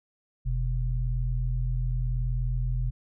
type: tone pair together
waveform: sine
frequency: 44.05 / 124.9 Hz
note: F1 / B2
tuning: +16 / +20 cents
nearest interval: octave + tritone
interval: 1804 cents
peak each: -26 / -29 dBFS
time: 0.45-2.91 s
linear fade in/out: 20 ms
effects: none